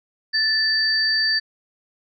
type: tone pair together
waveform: sine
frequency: 1760 / 4623 Hz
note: A6 / D8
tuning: 0 / -28 cents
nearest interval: octave + perfect fourth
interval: 1672 cents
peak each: -21 / -19 dBFS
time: 0.33-1.4 s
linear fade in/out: 20 ms
effects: none